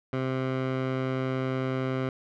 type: tone with low-pass filter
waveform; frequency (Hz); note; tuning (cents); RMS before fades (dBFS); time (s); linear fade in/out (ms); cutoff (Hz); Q
15% pulse; 130.81; C3; 0; -29; 0.13-2.09; 2; 2300; 0.79
effects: none